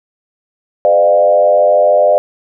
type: tone with frequency modulation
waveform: sine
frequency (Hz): 602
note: D5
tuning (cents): +43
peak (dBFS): -6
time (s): 0.85-2.18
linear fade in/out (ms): 0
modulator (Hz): 92.5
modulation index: 0.96
effects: none